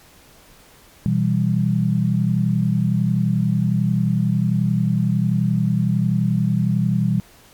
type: chord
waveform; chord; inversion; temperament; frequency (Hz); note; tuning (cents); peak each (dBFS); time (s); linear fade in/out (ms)
sine; E minor; second; equal; 123.47 / 164.81 / 196; B2 / E3 / G3; 0 / 0 / 0; -20; 1.06-7.2; 0
effects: pink hiss -49 dBFS RMS until 7.53 s + MP3 96 kbps